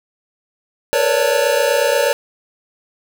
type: tone cluster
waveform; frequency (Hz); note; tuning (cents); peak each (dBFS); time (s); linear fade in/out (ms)
square; 448.2 / 485.3 / 552 / 580 / 893; A4 / B4 / C#5 / D5 / A5; +32 / -30 / -7 / -22 / +25; -26 / -20 / -19 / -19 / -24; 0.93-2.13; 0
effects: none